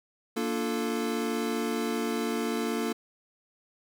square chord, Bb major seventh, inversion none, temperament equal, 233.1 / 293.7 / 349.2 / 440 Hz, Bb3 / D4 / F4 / A4, 0 / 0 / 0 / 0 cents, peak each -32 / -36 / -36 / -34 dBFS, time 0.36-2.93 s, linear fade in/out 10 ms, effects none

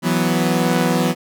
sawtooth chord, E suspended second, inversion none, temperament equal, 164.81 / 185 / 246.9 Hz, E3 / F#3 / B3, 0 / 0 / 0 cents, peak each -16 dBFS, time 0.02-1.15 s, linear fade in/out 50 ms, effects none

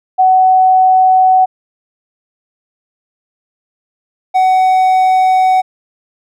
sine / triangle tone pair in turn, 749 / 749 Hz, F#5 / F#5, +21 / +21 cents, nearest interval unison, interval 0 cents, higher neither, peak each -5 dBFS, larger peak neither, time 0.18-1.46 / 4.34-5.62 s, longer neither, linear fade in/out 20 ms, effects none

